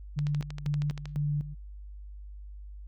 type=tone with tremolo; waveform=sine; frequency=146.83 Hz; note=D3; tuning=in tune; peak=-26 dBFS; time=0.16-1.55 s; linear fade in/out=20 ms; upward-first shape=square; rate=2 Hz; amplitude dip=75%
type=click train; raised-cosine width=0.2 ms; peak=-24 dBFS; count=12; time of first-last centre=0.19-1.056 s; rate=12.7 Hz
effects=added 50 Hz sine -41 dBFS peak until 2.87 s + Opus 48 kbps